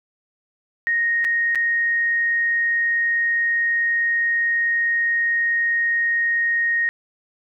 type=tone with dropouts; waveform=sine; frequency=1864.7 Hz; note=A#6; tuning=in tune; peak=-17 dBFS; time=0.87-6.89 s; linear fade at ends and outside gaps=0 ms; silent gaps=1.244-1.249 / 1.549-1.556 s; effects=none